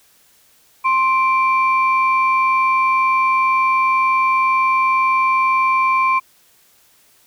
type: tone pair together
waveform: sine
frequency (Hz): 1050 / 2349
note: C6 / D7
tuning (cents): +6 / 0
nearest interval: octave + major second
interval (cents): 1394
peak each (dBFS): -13 / -19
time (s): 0.84-6.2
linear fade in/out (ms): 20
effects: tanh soft clip ceiling -5 dBFS + white hiss -54 dBFS RMS until 7.26 s